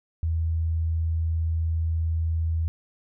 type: tone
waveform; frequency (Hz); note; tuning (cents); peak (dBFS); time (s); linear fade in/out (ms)
sine; 81.5; E2; -19; -22; 0.23-2.68; 0
effects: none